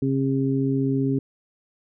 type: harmonic tone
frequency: 135.1 Hz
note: C#3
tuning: 44 cents flat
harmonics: 1 / 2 / 3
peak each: -24 / -22 / -28 dBFS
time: 0.02-1.19 s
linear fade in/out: 5 ms
effects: none